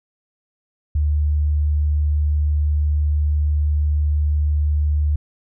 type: tone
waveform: sine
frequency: 74.5 Hz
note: D2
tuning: 25 cents sharp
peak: -15 dBFS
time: 0.95-5.16 s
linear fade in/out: 5 ms
effects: none